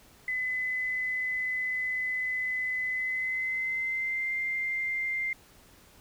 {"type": "tone with pitch glide", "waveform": "sine", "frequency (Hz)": [2016, 2096], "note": ["B6", "C7"], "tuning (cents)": [35, 2], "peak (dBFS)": -28, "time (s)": [0.28, 5.33], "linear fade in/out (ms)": 2, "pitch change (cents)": 67, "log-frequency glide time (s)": [2.88, 4.36], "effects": ["pink hiss -57 dBFS RMS until 6 s"]}